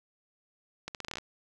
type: accelerating click train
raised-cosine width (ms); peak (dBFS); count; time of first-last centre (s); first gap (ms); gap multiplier
0.2; -20; 10; 0.88-1.184; 68; 0.81
effects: none